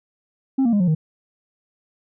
sine tone with pitch steps, 267.1 / 233.9 / 204.8 / 179.3 / 156.99 Hz, C4 / A#3 / G#3 / F3 / D#3, +36 / +6 / -24 / +46 / +16 cents, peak -12 dBFS, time 0.58-0.95 s, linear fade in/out 10 ms, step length 74 ms, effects tanh soft clip ceiling -14 dBFS

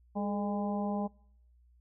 harmonic tone with a mistuned harmonic, 203.4 Hz, G#3, 36 cents flat, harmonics 1 / 2 / 3 / 4 / 5, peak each -32 / -41 / -39 / -38 / -45 dBFS, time 0.15-1.08 s, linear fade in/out 20 ms, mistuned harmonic 2, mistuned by +77 cents, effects noise-tail reverb RT60 0.7 s tail -26 dB re dry + added 60 Hz sine -60 dBFS peak until 1.8 s

